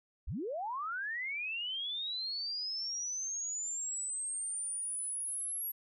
sine linear sweep, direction up, 30.87 to 11470 Hz, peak -35 dBFS, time 0.27-5.72 s, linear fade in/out 10 ms, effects none

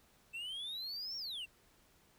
triangle exponential two-way sweep, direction up then down, 2637 to 5588 to 2637 Hz, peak -39 dBFS, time 0.33-1.46 s, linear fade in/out 20 ms, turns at 1.17 s, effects pink hiss -68 dBFS RMS until 2.18 s

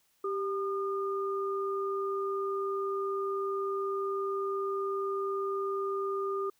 sine tone pair together, 392 / 1214.7 Hz, G4 / D#6, 0 / -42 cents, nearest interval octave + minor sixth, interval 1958 cents, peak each -31 / -35 dBFS, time 0.24-6.5 s, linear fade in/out 5 ms, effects white hiss -71 dBFS RMS until 6.59 s

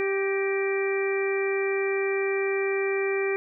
harmonic tone with a mistuned harmonic, 392 Hz, G4, in tune, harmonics 1 / 2 / 3 / 4 / 5 / 6, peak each -24 / -39 / -39 / -39 / -35 / -32 dBFS, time 0-3.36 s, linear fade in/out 0 ms, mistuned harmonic 5, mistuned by -50 cents, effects none

